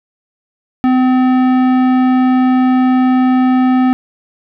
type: tone with tanh clipping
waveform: sine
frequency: 255.8 Hz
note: C4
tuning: 39 cents flat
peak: -10 dBFS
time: 0.84-3.93 s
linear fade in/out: 0 ms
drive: 15 dB
effects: none